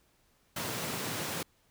pink high-pass noise, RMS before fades -36 dBFS, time 0.56-1.43 s, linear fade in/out 5 ms, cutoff 110 Hz, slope 24 dB/octave, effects pink hiss -69 dBFS RMS until 1.7 s

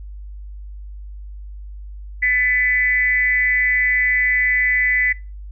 sine tone with frequency modulation, 2000 Hz, B6, 21 cents sharp, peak -14 dBFS, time 2.22-5.13 s, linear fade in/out 10 ms, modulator 247 Hz, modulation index 0.51, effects noise-tail reverb RT60 0.3 s tail -23 dB re dry + added 50 Hz sine -31 dBFS peak until 5.51 s

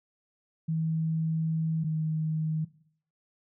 sine tone pair in turn, 160.6 / 157.2 Hz, E3 / D#3, -45 / +18 cents, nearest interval unison, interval 37 cents, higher first, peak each -26 dBFS, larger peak neither, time 0.68-1.84 / 1.84-2.65 s, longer first, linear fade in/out 10 ms, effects noise-tail reverb RT60 0.6 s tail -18 dB re dry

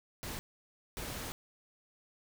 pink noise bursts at uneven times, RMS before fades -41 dBFS, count 2, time 0.23-0.39 / 0.97-1.32 s, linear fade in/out 0 ms, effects none

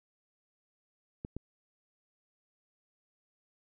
clicks, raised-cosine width 3 ms, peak -25 dBFS, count 2, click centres 1.249 / 1.366 s, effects none

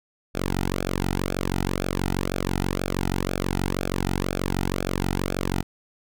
sawtooth tone with flanger, 46.25 Hz, F#1, in tune, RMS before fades -26 dBFS, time 0.34-5.63 s, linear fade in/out 20 ms, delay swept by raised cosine 1 to 1.83 ms, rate 2 Hz, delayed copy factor -0.9, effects none

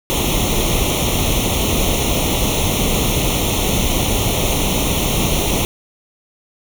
pink noise with comb filter, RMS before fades -17 dBFS, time 0.1-5.65 s, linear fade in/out 0 ms, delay 0.31 ms, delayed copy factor +0.9, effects none

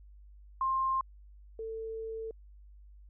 sine tone pair in turn, 1058 / 446.2 Hz, C6 / A4, +19 / +24 cents, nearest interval octave + minor third, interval 1495 cents, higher first, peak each -27 / -36 dBFS, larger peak first, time 0.61-1.01 / 1.59-2.31 s, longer second, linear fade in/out 2 ms, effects added 50 Hz sine -51 dBFS peak until 3.09 s

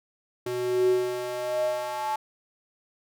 square tone with high-pass filter sweep, 123.5 Hz, B2, in tune, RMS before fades -27 dBFS, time 0.46-2.16 s, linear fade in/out 5 ms, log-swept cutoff 280 to 880 Hz, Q 8.5, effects none

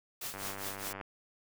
white noise with tremolo, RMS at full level -38 dBFS, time 0.21-0.93 s, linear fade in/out 5 ms, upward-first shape triangle, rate 4.9 Hz, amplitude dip 90%
click train, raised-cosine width 0.5 ms, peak -27 dBFS, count 67, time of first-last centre 0.34-1.012 s, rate 98.2 Hz
effects none

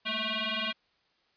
sine tone with frequency modulation, 209.1 Hz, G#3, 12 cents sharp, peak -29 dBFS, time 0.05-0.73 s, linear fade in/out 20 ms, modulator 437 Hz, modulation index 8, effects white hiss -70 dBFS RMS until 1.36 s + resampled to 11025 Hz

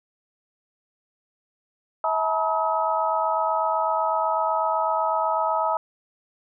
sine tone cluster, 646 / 867 / 955 / 1276 Hz, E5 / A5 / A#5 / D#6, -35 / -26 / +42 / +43 cents, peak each -26 dBFS, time 2.04-5.77 s, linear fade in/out 2 ms, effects none

